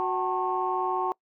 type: tone cluster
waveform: sine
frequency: 368 / 756 / 890 / 1087 Hz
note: F#4 / F#5 / A5 / C#6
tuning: -9 / +37 / +20 / -34 cents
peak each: -30 dBFS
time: 0-1.12 s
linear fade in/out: 0 ms
effects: noise-tail reverb RT60 0.1 s tail -24 dB re dry + tanh soft clip ceiling -14 dBFS